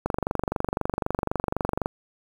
click train, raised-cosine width 1 ms, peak -10 dBFS, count 44, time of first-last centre 0.06-1.859 s, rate 23.9 Hz, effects 7-bit

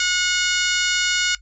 harmonic tone with a mistuned harmonic, 726 Hz, F#5, 33 cents flat, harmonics 2 / 3 / 4 / 5 / 6 / 7 / 8 / 9 / 10, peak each -23 / -25 / -26 / -27 / -28 / -28 / -29 / -30 / -30 dBFS, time 0-1.35 s, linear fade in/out 2 ms, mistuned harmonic 9, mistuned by +49 cents, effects noise-tail reverb RT60 0.1 s tail -18 dB re dry + added 50 Hz sine -45 dBFS peak until 1.41 s

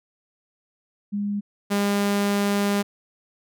sine / sawtooth tone pair in turn, 204 / 202.2 Hz, G#3 / G#3, -31 / -46 cents, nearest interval unison, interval 15 cents, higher first, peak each -23 / -16 dBFS, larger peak second, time 1.12-1.41 / 1.7-2.83 s, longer second, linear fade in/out 20 ms, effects none

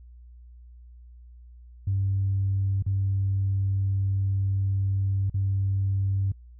sine tone with dropouts, 97.5 Hz, G2, 9 cents flat, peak -21 dBFS, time 1.87-6.32 s, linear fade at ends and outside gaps 5 ms, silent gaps 2.825-2.863 / 5.298-5.342 s, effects tanh soft clip ceiling -17 dBFS + added 60 Hz sine -45 dBFS peak until 6.59 s

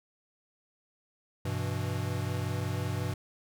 square chord, E minor, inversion first, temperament equal, 98 / 123.47 / 164.81 Hz, G2 / B2 / E3, 0 / 0 / 0 cents, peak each -34 / -35 / -39 dBFS, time 1.45-3.14 s, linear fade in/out 5 ms, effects none

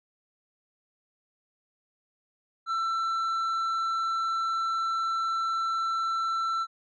triangle tone with tanh clipping, 1338 Hz, E6, 25 cents sharp, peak -27 dBFS, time 2.66-6.67 s, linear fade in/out 50 ms, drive 10 dB, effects none

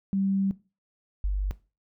sine tone pair in turn, 194.7 / 48.78 Hz, G3 / G1, -12 / -8 cents, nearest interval 2 octaves, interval 2396 cents, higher first, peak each -23 dBFS, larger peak neither, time 0.13-0.51 / 1.24-1.51 s, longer first, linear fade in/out 0 ms, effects noise-tail reverb RT60 0.3 s tail -18 dB re dry

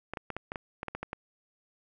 clicks, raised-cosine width 0.5 ms, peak -20 dBFS, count 11, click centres 0.136 / 0.172 / 0.303 / 0.366 / 0.519 / 0.558 / 0.831 / 0.883 / 0.95 / 1.03 / 1.131 s, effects none

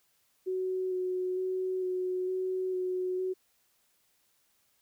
sine tone with vibrato, 370 Hz, F#4, in tune, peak -29 dBFS, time 0.46-3.34 s, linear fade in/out 20 ms, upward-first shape square, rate 1.1 Hz, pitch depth 12 cents each way, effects white hiss -71 dBFS RMS until 4.81 s

